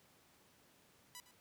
5% pulse tone with echo, 987.8 Hz, B5, in tune, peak -37 dBFS, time 1.15-1.2 s, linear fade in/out 0 ms, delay 110 ms, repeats 1, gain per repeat -15 dB, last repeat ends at 1.31 s, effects pink hiss -68 dBFS RMS until 1.4 s + high-pass 100 Hz 12 dB/octave

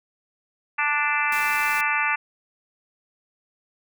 harmonic tone, 293.7 Hz, D4, in tune, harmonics 3 / 4 / 5 / 6 / 7 / 8 / 9, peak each -28 / -28 / -28 / -28 / -28 / -28 / -28 dBFS, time 0.78-2.16 s, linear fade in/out 10 ms
white noise, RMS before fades -36 dBFS, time 1.32-1.81 s, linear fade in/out 2 ms
effects none

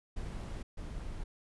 brown noise bursts at uneven times, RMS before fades -40 dBFS, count 2, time 0.16-0.63 / 0.77-1.24 s, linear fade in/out 10 ms, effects resampled to 24000 Hz

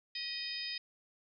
harmonic tone with a mistuned harmonic, 622.3 Hz, D#5, in tune, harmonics 3 / 4 / 5 / 6 / 7 / 8, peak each -47 / -45 / -48 / -45 / -49 / -40 dBFS, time 0.15-0.78 s, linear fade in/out 5 ms, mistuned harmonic 3, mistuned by +44 cents, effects none

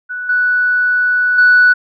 sine tone with level steps, 1480 Hz, F#6, in tune, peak -20 / -10 / -4 dBFS, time 0.09-1.74 s, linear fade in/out 20 ms, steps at 0.29 / 1.38 s, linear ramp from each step 5 ms, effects tanh soft clip ceiling -2 dBFS

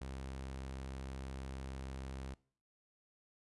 sawtooth tone, 66.4 Hz, C2, 26 cents sharp, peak -39 dBFS, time 0.01-2.34 s, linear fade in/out 5 ms, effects noise-tail reverb RT60 0.5 s tail -23 dB re dry + resampled to 24000 Hz

